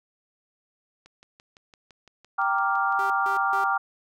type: click train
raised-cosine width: 0.2 ms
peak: -33 dBFS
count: 14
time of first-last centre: 1.06-3.263 s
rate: 5.9 Hz
type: chord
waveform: sine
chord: G minor seventh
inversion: none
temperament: equal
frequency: 784 / 932.3 / 1174.7 / 1396.9 Hz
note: G5 / Bb5 / D6 / F6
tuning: 0 / 0 / 0 / 0 cents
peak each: -26 / -30 / -26 / -26 dBFS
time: 2.38-3.78 s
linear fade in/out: 10 ms
type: tone bursts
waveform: sawtooth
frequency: 392 Hz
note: G4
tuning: in tune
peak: -32 dBFS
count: 3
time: 2.99-3.64 s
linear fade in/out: 0 ms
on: 110 ms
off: 160 ms
effects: none